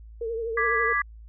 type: tone with vibrato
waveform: sine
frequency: 456.1 Hz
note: A#4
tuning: 38 cents flat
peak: -27 dBFS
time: 0.21-0.93 s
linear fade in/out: 5 ms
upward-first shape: triangle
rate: 12 Hz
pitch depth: 67 cents each way
type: chord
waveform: sine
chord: G# diminished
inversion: second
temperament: equal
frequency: 1174.7 / 1661.2 / 1975.5 Hz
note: D6 / G#6 / B6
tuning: 0 / 0 / 0 cents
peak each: -26 dBFS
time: 0.57-1.02 s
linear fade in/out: 5 ms
effects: added 55 Hz sine -42 dBFS peak until 1.28 s